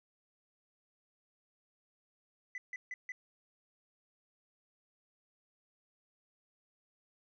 sine tone bursts, 2002 Hz, B6, 23 cents sharp, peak -37 dBFS, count 4, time 2.55-3.12 s, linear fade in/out 2 ms, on 30 ms, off 150 ms, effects tanh soft clip ceiling -37 dBFS

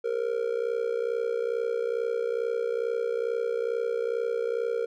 triangle tone with amplitude modulation, 466.2 Hz, A#4, in tune, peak -20 dBFS, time 0.04-4.86 s, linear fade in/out 10 ms, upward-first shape sine, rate 62.3 Hz, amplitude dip 85%, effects none

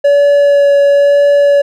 triangle tone with vibrato, 569 Hz, C#5, 45 cents sharp, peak -3 dBFS, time 0.04-1.62 s, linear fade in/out 10 ms, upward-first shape sine, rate 1 Hz, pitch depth 10 cents each way, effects none

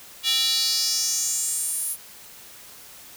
square tone with high-pass filter sweep, 261.6 Hz, C4, in tune, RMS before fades -24 dBFS, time 0.23-1.97 s, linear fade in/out 50 ms, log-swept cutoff 3300 to 11000 Hz, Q 4.1, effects white hiss -45 dBFS RMS until 3.16 s

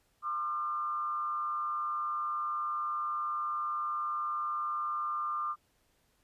sine tone with frequency modulation, 1200 Hz, D6, 37 cents sharp, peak -31 dBFS, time 0.22-5.56 s, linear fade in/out 50 ms, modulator 140 Hz, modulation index 0.57, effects pink hiss -72 dBFS RMS until 6.23 s + resampled to 32000 Hz

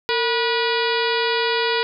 harmonic tone with a mistuned harmonic, 485 Hz, B4, 31 cents flat, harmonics 1 / 2 / 3 / 4 / 5 / 6 / 7 / 8 / 9 / 10, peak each -22 / -25 / -27 / -28 / -29 / -30 / -30 / -31 / -32 / -32 dBFS, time 0.09-1.83 s, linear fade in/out 0 ms, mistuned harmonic 1, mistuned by -100 cents, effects none

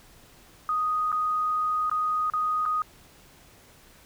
sine tone with dropouts, 1244.5 Hz, D#6, in tune, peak -23 dBFS, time 0.69-2.82 s, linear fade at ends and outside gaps 1 ms, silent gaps 1.118-1.126 / 1.897-1.914 / 2.3-2.336 / 2.654-2.66 s, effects pink hiss -54 dBFS RMS until 4.05 s

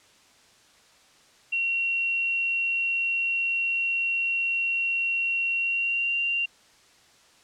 sine tone with pitch glide, 2738 to 2771 Hz, F7 to F7, -35 to -14 cents, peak -23 dBFS, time 1.52-6.46 s, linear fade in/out 10 ms, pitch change +21 cents, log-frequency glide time 5.54-6.18 s, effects white hiss -57 dBFS RMS until 7.43 s + low-pass 7000 Hz 12 dB/octave

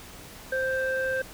sine tone pair together, 523.3 / 1570.8 Hz, C5 / G6, 0 / +3 cents, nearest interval octave + perfect fifth, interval 1903 cents, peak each -26 / -27 dBFS, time 0.52-1.22 s, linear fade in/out 5 ms, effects tanh soft clip ceiling -19 dBFS + pink hiss -45 dBFS RMS until 1.33 s

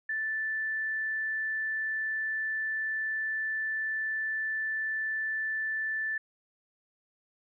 sine tone, 1759 Hz, A6, 1 cent flat, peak -29 dBFS, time 0.09-6.18 s, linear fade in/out 5 ms, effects none

